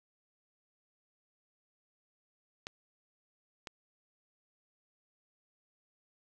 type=clicks; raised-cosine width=0.2 ms; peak=-22 / -24 dBFS; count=2; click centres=2.669 / 3.672 s; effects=none